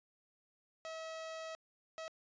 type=tone bursts at uneven times; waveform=sawtooth; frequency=644 Hz; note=E5; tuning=41 cents flat; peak=-39 dBFS; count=2; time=0.85-1.55 / 1.98-2.08 s; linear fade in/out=0 ms; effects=resampled to 16000 Hz